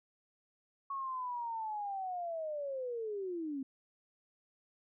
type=linear sweep; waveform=sine; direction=down; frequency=1108.7 to 260.3 Hz; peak=-36 dBFS; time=0.9-3.63 s; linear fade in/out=5 ms; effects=none